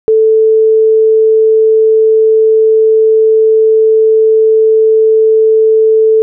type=tone; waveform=sine; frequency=440 Hz; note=A4; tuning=in tune; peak=-4 dBFS; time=0.08-6.22 s; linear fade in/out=0 ms; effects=none